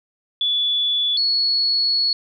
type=tone pair in turn; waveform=sine; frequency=3440 / 4374 Hz; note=A7 / C#8; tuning=-40 / -24 cents; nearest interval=major third; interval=416 cents; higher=second; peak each=-17 / -16 dBFS; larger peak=second; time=0.41-1.17 / 1.17-2.13 s; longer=second; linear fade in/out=2 ms; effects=none